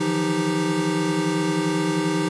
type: tone cluster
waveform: square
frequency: 153.7 / 166.3 / 176.4 / 311.2 / 394.5 Hz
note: D#3 / E3 / F3 / D#4 / G4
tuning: -21 / +16 / +18 / 0 / +11 cents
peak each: -32 / -30 / -29 / -24 / -28 dBFS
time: 0-2.29 s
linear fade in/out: 10 ms
effects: resampled to 24000 Hz